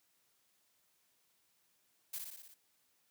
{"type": "noise with echo", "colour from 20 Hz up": "blue", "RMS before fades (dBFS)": -41, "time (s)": [2.13, 2.19], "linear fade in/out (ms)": 10, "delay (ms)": 59, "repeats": 6, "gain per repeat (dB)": -3, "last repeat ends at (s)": 2.544, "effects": ["white hiss -75 dBFS RMS until 3.1 s", "high-pass 80 Hz 12 dB/octave"]}